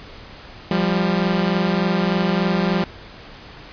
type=tone pair together; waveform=sawtooth; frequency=174.61 / 197.98 Hz; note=F3 / G3; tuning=0 / +17 cents; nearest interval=major second; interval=217 cents; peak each=-16 dBFS; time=0.71-2.84 s; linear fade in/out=2 ms; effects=pink hiss -40 dBFS RMS until 3.72 s + resampled to 11025 Hz